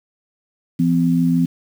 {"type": "tone pair together", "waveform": "sine", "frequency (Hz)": [168.87, 255.4], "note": ["E3", "C4"], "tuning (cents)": [42, -42], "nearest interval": "perfect fifth", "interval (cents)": 716, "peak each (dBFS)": -16, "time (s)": [0.79, 1.46], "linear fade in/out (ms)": 10, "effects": ["7-bit"]}